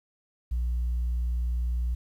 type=tone; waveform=sine; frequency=60 Hz; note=B1; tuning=49 cents flat; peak=-23 dBFS; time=0.51-1.95 s; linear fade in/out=10 ms; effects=tanh soft clip ceiling -23 dBFS + 10-bit